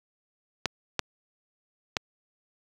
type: clicks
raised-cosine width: 0.2 ms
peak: -7 dBFS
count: 3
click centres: 0.657 / 0.993 / 1.968 s
effects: high-pass 60 Hz 12 dB/octave + 8-bit